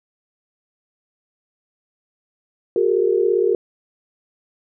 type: tone cluster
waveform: sine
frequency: 366.2 / 404.2 / 461.3 Hz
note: F#4 / G#4 / A#4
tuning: -18 / -47 / -18 cents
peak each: -19 dBFS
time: 2.76-3.55 s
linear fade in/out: 2 ms
effects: none